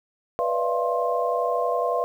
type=tone cluster; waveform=sine; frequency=491.2 / 582 / 612 / 684 / 1058 Hz; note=B4 / D5 / D#5 / F5 / C6; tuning=-9 / -16 / -29 / -36 / +19 cents; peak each=-26 / -31 / -32 / -25 / -28 dBFS; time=0.39-2.04 s; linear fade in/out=0 ms; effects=9-bit